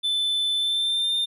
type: tone with pitch glide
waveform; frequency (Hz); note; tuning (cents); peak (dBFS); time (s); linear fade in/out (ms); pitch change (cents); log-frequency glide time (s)
triangle; 3520 to 3609; A7 to A7; 0 to +43; -20; 0.03-1.26; 20; +43; 0.56-1.13
effects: none